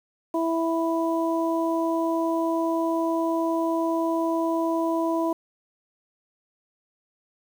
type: harmonic tone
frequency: 329.6 Hz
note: E4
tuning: in tune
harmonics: 1 / 2 / 3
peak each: -24 / -27 / -29 dBFS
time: 0.34-5.33 s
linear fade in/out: 5 ms
effects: 8-bit